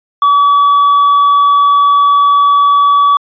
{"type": "tone with tanh clipping", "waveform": "sine", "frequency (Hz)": 1142, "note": "D6", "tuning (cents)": -49, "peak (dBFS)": -6, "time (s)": [0.22, 3.17], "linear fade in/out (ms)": 2, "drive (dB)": 3, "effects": ["resampled to 11025 Hz"]}